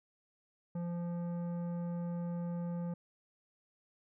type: tone with tanh clipping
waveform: triangle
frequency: 172.8 Hz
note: F3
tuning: 18 cents flat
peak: -37 dBFS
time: 0.75-2.94 s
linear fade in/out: 5 ms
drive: 16 dB
effects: none